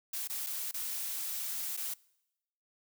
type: noise with dropouts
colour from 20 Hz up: blue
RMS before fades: -37 dBFS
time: 0.13-1.94 s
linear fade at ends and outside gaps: 5 ms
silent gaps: 0.275-0.297 / 0.465-0.468 / 0.713-0.74 / 1.767-1.773 s
effects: noise-tail reverb RT60 0.9 s tail -24 dB re dry